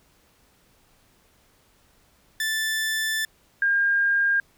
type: tone pair in turn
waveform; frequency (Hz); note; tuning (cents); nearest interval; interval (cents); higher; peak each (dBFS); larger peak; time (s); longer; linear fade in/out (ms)
sawtooth / sine; 1760 / 1610.7; A6 / G6; 0 / +47; major second; 153; first; -20 / -18; second; 2.4-3.25 / 3.62-4.4; first; 2
effects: pink hiss -61 dBFS RMS until 4.57 s